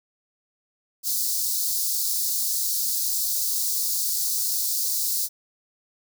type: high-pass noise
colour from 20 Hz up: white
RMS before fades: -25 dBFS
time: 1.03-5.29 s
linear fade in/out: 50 ms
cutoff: 4200 Hz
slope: 48 dB/octave
effects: none